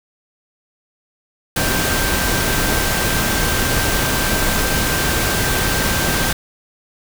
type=tone in noise; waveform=sine; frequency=1568 Hz; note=G6; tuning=in tune; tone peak=-25 dBFS; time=1.56-6.33 s; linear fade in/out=5 ms; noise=pink; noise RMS=-18 dBFS; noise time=1.56-6.33 s; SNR=-10 dB; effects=none